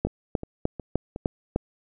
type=two click trains; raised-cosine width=2 ms; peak=-20 / -9 dBFS; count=4 / 6; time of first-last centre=0.07-1.161 / 0.05-1.561 s; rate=2.75 / 3.31 Hz; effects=none